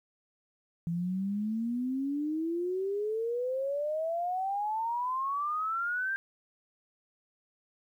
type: exponential sweep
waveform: sine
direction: up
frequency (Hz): 166.1 to 1600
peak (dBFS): -29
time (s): 0.87-6.16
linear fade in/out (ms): 0
effects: 11-bit